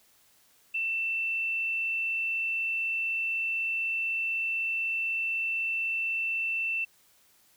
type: tone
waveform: sine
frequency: 2676 Hz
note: E7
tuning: 25 cents sharp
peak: -27 dBFS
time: 0.74-6.85 s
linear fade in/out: 10 ms
effects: white hiss -63 dBFS RMS until 7.56 s